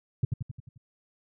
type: tone with echo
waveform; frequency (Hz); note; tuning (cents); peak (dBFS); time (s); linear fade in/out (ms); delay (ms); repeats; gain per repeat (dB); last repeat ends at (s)
sine; 123.47; B2; 0; -17; 0.23-0.25; 5; 88; 6; -5; 0.778
effects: tanh soft clip ceiling -18 dBFS